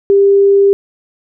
sine tone, 397.5 Hz, G4, 24 cents sharp, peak -5 dBFS, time 0.1-0.73 s, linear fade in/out 0 ms, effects none

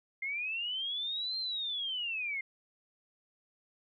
sine linear two-way sweep, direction up then down, 2096 to 4186 to 2096 Hz, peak -33 dBFS, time 0.22-2.41 s, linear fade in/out 5 ms, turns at 1.38 s, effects none

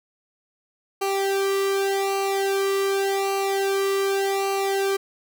sawtooth tone with flanger, 392 Hz, G4, in tune, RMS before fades -23 dBFS, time 1.01-4.97 s, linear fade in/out 10 ms, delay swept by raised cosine 0.57 to 1.2 ms, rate 0.86 Hz, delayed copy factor -0.95, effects none

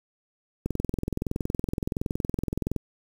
click train, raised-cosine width 3 ms, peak -14 dBFS, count 46, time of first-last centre 0.66-2.763 s, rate 21.4 Hz, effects 7-bit

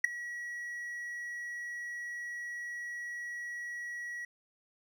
triangle tone with ADSR envelope, 1922 Hz, B6, 48 cents flat, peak -16 dBFS, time 0.04-4.25 s, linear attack 6 ms, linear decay 6 ms, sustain -20 dB, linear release 4 ms, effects none

